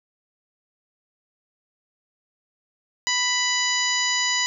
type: harmonic tone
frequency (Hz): 990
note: B5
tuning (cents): +4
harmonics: 1 / 2 / 3 / 4 / 5 / 6 / 7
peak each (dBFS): -30 / -25 / -28 / -29 / -28 / -31 / -28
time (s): 3.07-4.46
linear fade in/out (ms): 0
effects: none